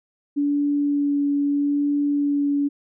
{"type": "tone with vibrato", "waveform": "sine", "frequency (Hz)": 286.8, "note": "D4", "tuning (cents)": -41, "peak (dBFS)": -18, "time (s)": [0.36, 2.69], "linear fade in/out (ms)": 20, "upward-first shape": "sine", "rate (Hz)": 0.78, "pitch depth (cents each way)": 10, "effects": []}